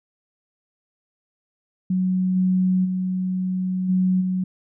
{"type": "tone with level steps", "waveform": "sine", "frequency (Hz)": 185, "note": "F#3", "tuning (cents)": 0, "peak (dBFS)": [-18, -16, -21, -16, -20], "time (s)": [1.9, 4.44], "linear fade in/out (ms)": 5, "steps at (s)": [2.35, 2.84, 3.88, 4.2], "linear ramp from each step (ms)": 20, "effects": []}